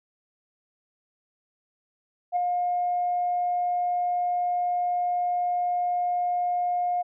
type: tone with ADSR envelope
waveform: sine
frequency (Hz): 712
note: F5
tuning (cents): +33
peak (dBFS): -18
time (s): 2.32-7.03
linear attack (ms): 45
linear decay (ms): 3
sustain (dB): -4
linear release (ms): 21
effects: tanh soft clip ceiling -17 dBFS